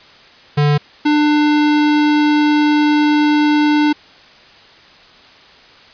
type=tone pair in turn; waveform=square; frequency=146.83 / 298.4 Hz; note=D3 / D4; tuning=0 / +28 cents; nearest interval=octave; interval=1228 cents; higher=second; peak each=-11 dBFS; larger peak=neither; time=0.57-0.78 / 1.05-3.93 s; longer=second; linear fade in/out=10 ms; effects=white hiss -43 dBFS RMS until 5.93 s + resampled to 11025 Hz